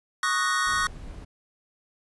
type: chord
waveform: square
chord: D# minor seventh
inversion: third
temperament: equal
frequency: 1108.7 / 1244.5 / 1480 / 1864.7 Hz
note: C#6 / D#6 / F#6 / A#6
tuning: 0 / 0 / 0 / 0 cents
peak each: -29 dBFS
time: 0.23-0.87 s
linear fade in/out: 2 ms
type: noise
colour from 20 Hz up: brown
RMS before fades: -40 dBFS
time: 0.66-1.25 s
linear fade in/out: 10 ms
effects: resampled to 24000 Hz